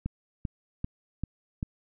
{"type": "click train", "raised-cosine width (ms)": 5, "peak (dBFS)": -18, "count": 5, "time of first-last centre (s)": [0.06, 1.629], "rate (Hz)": 2.55, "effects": []}